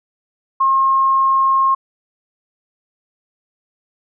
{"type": "tone", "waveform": "sine", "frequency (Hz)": 1073, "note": "C6", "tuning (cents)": 43, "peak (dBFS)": -11, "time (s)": [0.6, 1.75], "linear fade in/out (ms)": 10, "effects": []}